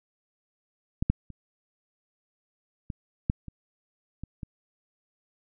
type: clicks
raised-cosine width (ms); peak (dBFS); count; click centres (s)
5; -13 / -9 / -30 / -21 / -11 / -27 / -24 / -23; 8; 1.025 / 1.1 / 1.303 / 2.902 / 3.299 / 3.483 / 4.236 / 4.432
effects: none